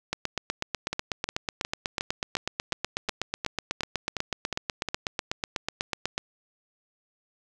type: two click trains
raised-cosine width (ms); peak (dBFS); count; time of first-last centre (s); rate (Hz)
0.2; -10 / -12; 50 / 12; 0.13-6.179 / 0.93-4.887; 8.1 / 2.78
effects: none